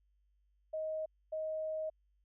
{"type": "tone bursts at uneven times", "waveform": "sine", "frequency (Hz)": 628, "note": "D#5", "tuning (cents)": 16, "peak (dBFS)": -35, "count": 2, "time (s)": [[0.73, 1.06], [1.32, 1.9]], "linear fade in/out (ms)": 10, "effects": ["added 50 Hz sine -70 dBFS peak until 2.24 s"]}